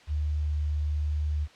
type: tone with quantisation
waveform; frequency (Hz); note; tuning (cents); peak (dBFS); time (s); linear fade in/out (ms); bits
sine; 74.9; D2; +35; -25; 0.07-1.48; 50; 9
effects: white hiss -54 dBFS RMS until 1.55 s + low-pass 4000 Hz 12 dB/octave